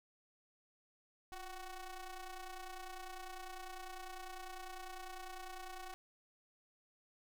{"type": "ring-modulated tone", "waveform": "sawtooth", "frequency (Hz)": 370, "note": "F#4", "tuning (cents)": 0, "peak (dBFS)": -39, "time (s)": [1.32, 5.94], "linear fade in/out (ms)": 0, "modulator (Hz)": 385, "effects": ["12-bit"]}